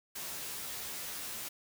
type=noise with comb filter; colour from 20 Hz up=white; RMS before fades=-41 dBFS; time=0.15-1.49 s; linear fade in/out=10 ms; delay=14 ms; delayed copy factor=+0.85; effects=none